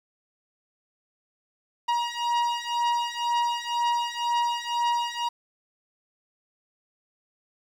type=beating tone pair; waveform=45% pulse; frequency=950 / 952 Hz; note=A#5 / A#5; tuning=+33 / +36 cents; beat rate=2 Hz; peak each=-27 dBFS; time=1.88-5.29 s; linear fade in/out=10 ms; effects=low-pass 5000 Hz 12 dB/octave + 9-bit